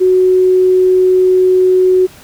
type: tone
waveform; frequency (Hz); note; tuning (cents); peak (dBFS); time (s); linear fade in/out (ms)
sine; 370; F#4; 0; -6; 0-2.07; 20
effects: pink hiss -39 dBFS RMS until 2.23 s